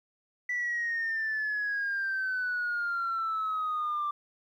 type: exponential sweep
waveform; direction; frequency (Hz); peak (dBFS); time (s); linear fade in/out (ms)
sine; down; 1975.5 to 1174.7; -27; 0.49-4.11; 5
effects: tanh soft clip ceiling -25 dBFS + 11-bit